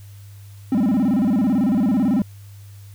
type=tone with vibrato; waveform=triangle; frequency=229.9 Hz; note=A#3; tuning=24 cents flat; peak=-13 dBFS; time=0.72-2.22 s; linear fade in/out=2 ms; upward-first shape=square; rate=18 Hz; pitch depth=240 cents each way; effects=added 100 Hz sine -38 dBFS peak until 2.94 s + white hiss -53 dBFS RMS until 2.94 s